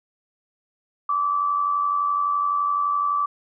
sine tone with amplitude modulation, 1158 Hz, D6, 25 cents flat, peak -17 dBFS, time 1.09-3.26 s, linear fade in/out 5 ms, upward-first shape sine, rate 91.8 Hz, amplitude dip 50%, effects none

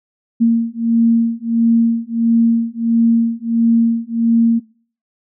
sine beating tone pair, 229.7 / 231.2 Hz, A#3 / A#3, -25 / -14 cents, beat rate 1.5 Hz, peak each -14 dBFS, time 0.4-4.6 s, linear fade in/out 20 ms, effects noise-tail reverb RT60 0.5 s tail -24 dB re dry

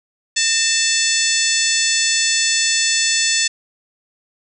harmonic tone with a mistuned harmonic, 880 Hz, A5, in tune, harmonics 2 / 3 / 4 / 5 / 6 / 7 / 8 / 9, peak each -23 / -23 / -23 / -23 / -23 / -23 / -23 / -23 dBFS, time 0.36-3.48 s, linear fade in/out 10 ms, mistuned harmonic 2, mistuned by +60 cents, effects none

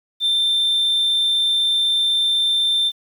sine tone, 3572 Hz, A7, 25 cents sharp, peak -13 dBFS, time 0.2-2.92 s, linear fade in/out 50 ms, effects tanh soft clip ceiling -14 dBFS + 8-bit

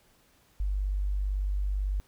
sine tone, 49 Hz, G1, in tune, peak -26 dBFS, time 0.6-2 s, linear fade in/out 0 ms, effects pink hiss -64 dBFS RMS until 2.07 s

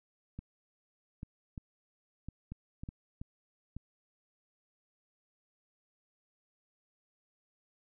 clicks, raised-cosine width 5 ms, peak -29 dBFS, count 9, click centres 0.39 / 1.231 / 1.578 / 2.286 / 2.52 / 2.835 / 2.889 / 3.215 / 3.766 s, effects none

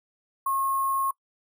sine tone with sample-and-hold, 1081 Hz, C#6, 44 cents flat, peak -23 dBFS, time 0.46-1.11 s, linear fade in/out 5 ms, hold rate 11025 Hz, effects noise-tail reverb RT60 0.1 s tail -23 dB re dry

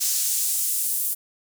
pink noise with high-pass filter sweep, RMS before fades -24 dBFS, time 0-1.15 s, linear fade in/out 20 ms, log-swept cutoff 6000 to 11000 Hz, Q 1.2, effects none

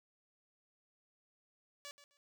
5% pulse tone with echo, 574 Hz, D5, 40 cents flat, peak -35 dBFS, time 1.85-1.91 s, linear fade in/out 0 ms, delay 130 ms, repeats 2, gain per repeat -13 dB, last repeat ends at 2.17 s, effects none

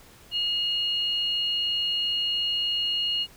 sine tone pair together, 2867 / 4270 Hz, F7 / C8, +45 / +34 cents, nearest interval perfect fifth, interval 689 cents, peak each -24 / -33 dBFS, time 0.31-3.27 s, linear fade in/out 50 ms, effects pink hiss -52 dBFS RMS until 3.36 s

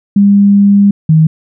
sine tone pair in turn, 201.1 / 158.16 Hz, G3 / D#3, +44 / +29 cents, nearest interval major third, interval 415 cents, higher first, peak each -3 dBFS, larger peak neither, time 0.16-0.91 / 1.09-1.27 s, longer first, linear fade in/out 5 ms, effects none

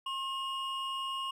triangle tone pair together, 1071.7 / 2861 Hz, C6 / F7, +41 / +41 cents, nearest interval octave + perfect fourth, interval 1700 cents, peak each -34 / -36 dBFS, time 0.06-1.31 s, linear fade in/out 5 ms, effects none

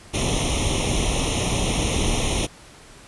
pink noise with comb filter, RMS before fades -22 dBFS, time 0.13-2.47 s, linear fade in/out 20 ms, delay 0.32 ms, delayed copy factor +1, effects pink hiss -46 dBFS RMS until 3.07 s + resampled to 24000 Hz

